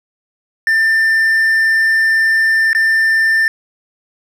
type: tone with dropouts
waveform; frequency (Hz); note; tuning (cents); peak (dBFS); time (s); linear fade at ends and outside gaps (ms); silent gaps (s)
triangle; 1789; A6; +28; -8; 0.67-3.48; 1; 2.731-2.749
effects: none